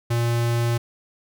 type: tone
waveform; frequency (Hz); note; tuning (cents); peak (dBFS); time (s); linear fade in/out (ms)
square; 117.9; A#2; +20; -20; 0.1-0.78; 10
effects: none